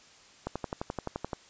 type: click train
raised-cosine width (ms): 1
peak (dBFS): -18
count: 11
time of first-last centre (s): 0.47-1.332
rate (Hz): 11.6
effects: white hiss -56 dBFS RMS until 1.49 s + resampled to 16000 Hz